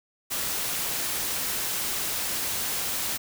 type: noise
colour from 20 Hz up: white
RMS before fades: -29 dBFS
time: 0.3-3.18 s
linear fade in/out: 20 ms
effects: none